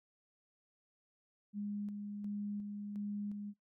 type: tone with tremolo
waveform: sine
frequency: 205.3 Hz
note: G#3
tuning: 20 cents flat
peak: -37 dBFS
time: 1.53-3.54 s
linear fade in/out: 50 ms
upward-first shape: square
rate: 1.4 Hz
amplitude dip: 35%
effects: noise-tail reverb RT60 0.2 s tail -26 dB re dry